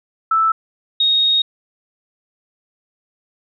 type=tone pair in turn; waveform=sine; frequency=1318.5 / 3737 Hz; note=E6 / A#7; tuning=0 / +4 cents; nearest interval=octave + tritone; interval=1804 cents; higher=second; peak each=-12 dBFS; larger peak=neither; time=0.31-0.52 / 1-1.42 s; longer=second; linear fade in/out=5 ms; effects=none